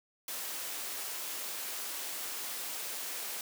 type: high-pass noise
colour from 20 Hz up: white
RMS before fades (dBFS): -39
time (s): 0.28-3.41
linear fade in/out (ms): 2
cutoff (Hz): 320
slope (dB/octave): 12
effects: none